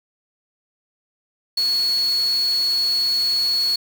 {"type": "tone in noise", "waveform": "sine", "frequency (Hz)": 4370, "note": "C#8", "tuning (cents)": -26, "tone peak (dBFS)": -17, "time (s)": [1.57, 3.76], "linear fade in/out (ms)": 5, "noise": "white", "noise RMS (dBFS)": -35, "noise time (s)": [1.57, 3.76], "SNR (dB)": 15, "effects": []}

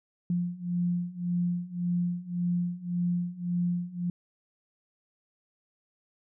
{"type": "beating tone pair", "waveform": "sine", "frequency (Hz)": [174.61, 176.41], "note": ["F3", "F3"], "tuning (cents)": [0, 18], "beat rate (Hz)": 1.8, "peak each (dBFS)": [-31, -29], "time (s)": [0.3, 4.1], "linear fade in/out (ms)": 2, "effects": []}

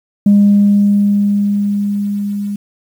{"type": "tone with level ramp", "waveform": "sine", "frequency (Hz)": 203.3, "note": "G#3", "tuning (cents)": -37, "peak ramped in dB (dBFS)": [-3, -17], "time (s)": [0.26, 2.56], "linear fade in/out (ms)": 5, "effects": ["tanh soft clip ceiling -2 dBFS", "7-bit"]}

